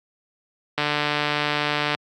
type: click train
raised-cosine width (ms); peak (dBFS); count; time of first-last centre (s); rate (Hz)
0.3; -6; 174; 0.78-1.949; 148
effects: high-pass 100 Hz 12 dB/octave + Opus 48 kbps